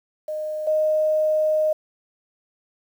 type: tone pair in turn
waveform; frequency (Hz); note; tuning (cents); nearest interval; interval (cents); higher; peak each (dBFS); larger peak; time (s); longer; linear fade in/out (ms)
sine; 615 / 618.9; D#5 / D#5; -20 / -9; unison; 11; second; -25 / -17; second; 0.28-0.67 / 0.67-1.73; second; 5
effects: 8-bit